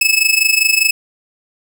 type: tone with amplitude modulation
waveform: sawtooth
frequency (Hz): 2597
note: E7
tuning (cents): -26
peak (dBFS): -4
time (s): 0.01-0.91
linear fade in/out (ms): 5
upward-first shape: sine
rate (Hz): 25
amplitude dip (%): 80
effects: none